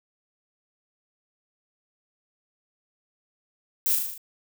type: noise with echo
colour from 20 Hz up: violet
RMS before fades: -24 dBFS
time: 3.86-3.95 s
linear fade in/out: 0 ms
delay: 38 ms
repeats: 6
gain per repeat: -3 dB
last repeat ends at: 4.178 s
effects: none

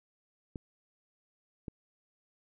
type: clicks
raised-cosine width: 3 ms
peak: -26 dBFS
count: 2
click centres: 0.558 / 1.682 s
effects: none

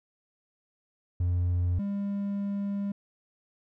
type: tone pair in turn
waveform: triangle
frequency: 88.6 / 200.6 Hz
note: F2 / G3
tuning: +25 / +40 cents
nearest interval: octave + major second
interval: 1415 cents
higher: second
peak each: -21 / -26 dBFS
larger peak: first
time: 1.2-1.79 / 1.79-2.92 s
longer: second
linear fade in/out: 5 ms
effects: tanh soft clip ceiling -18 dBFS

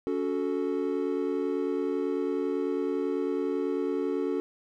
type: chord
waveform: triangle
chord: F# minor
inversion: second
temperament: equal with one note detuned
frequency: 281.9 / 370 / 440 Hz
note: C#4 / F#4 / A4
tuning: +29 / 0 / 0 cents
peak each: -29 dBFS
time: 0.07-4.4 s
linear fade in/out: 0 ms
effects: none

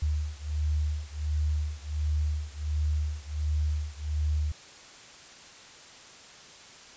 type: beating tone pair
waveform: sine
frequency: 75 / 76.4 Hz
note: D2 / D#2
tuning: +37 / -31 cents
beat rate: 1.4 Hz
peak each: -29 / -30 dBFS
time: 0.02-4.52 s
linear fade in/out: 5 ms
effects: white hiss -49 dBFS RMS until 6.96 s + resampled to 16000 Hz

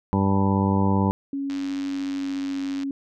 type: harmonic tone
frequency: 98 Hz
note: G2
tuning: in tune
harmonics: 1 / 2 / 3 / 4 / 5 / 6 / 8 / 9 / 10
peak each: -23 / -21 / -28 / -31 / -32 / -36 / -36 / -29 / -30 dBFS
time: 0.13-1.11 s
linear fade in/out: 0 ms
type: tone with pitch glide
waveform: sine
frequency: 277.2 to 275.4 Hz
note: C#4 to C#4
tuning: 0 to -11 cents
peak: -25 dBFS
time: 1.33-2.91 s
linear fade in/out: 2 ms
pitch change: -11 cents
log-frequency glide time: 1.94-2.48 s
type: click train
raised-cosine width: 0.2 ms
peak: -22 dBFS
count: 130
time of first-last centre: 1.5-2.833 s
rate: 96.8 Hz
effects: none

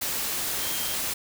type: tone in noise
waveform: sine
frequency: 3183 Hz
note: G7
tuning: 26 cents sharp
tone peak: -38 dBFS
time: 0.6-0.95 s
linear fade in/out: 10 ms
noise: white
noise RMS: -29 dBFS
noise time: 0.01-1.14 s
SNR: -12 dB
effects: none

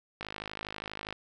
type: click train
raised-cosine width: 0.3 ms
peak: -21 dBFS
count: 49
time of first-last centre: 0.21-1.126 s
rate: 52.4 Hz
effects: none

